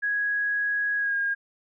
sine tone with pitch glide, 1661.2 to 1623.3 Hz, G#6 to G#6, 0 to -40 cents, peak -23 dBFS, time 0.02-1.35 s, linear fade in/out 20 ms, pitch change -40 cents, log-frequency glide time 0.97-1.16 s, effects none

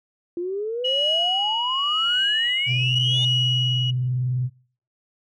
sine exponential sweep, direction up, 340 to 3663 Hz, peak -24 dBFS, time 0.37-3.25 s, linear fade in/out 2 ms
sine tone with tremolo, 2910 Hz, F#7, 29 cents flat, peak -18 dBFS, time 0.84-3.91 s, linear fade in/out 10 ms, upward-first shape triangle, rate 0.91 Hz, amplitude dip 50%
sine tone with vibrato, 125.7 Hz, B2, 31 cents sharp, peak -20 dBFS, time 2.66-4.5 s, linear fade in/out 50 ms, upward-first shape square, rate 20 Hz, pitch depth 53 cents each way
effects noise-tail reverb RT60 0.5 s tail -25 dB re dry + tanh soft clip ceiling -12 dBFS

